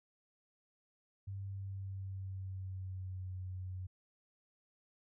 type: tone with pitch glide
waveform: sine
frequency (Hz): 98 to 92.5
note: G2 to F#2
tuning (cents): 0 to 0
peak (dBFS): -40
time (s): 1.27-3.87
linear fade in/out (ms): 10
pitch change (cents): -100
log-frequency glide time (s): 1.44-3.33
effects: none